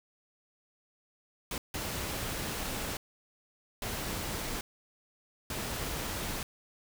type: noise bursts at uneven times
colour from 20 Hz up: pink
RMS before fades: -36 dBFS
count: 4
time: 1.51-1.58 / 1.74-2.97 / 3.82-4.61 / 5.5-6.43 s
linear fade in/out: 2 ms
effects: none